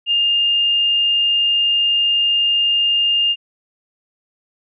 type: tone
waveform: sine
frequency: 2816 Hz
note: F7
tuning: 14 cents sharp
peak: -13 dBFS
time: 0.06-3.36 s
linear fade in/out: 50 ms
effects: none